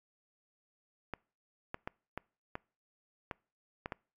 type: clicks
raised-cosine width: 0.5 ms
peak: -22 dBFS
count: 8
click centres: 1.137 / 1.744 / 1.875 / 2.176 / 2.554 / 3.312 / 3.859 / 3.922 s
effects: noise-tail reverb RT60 0.4 s tail -26 dB re dry + MP3 96 kbps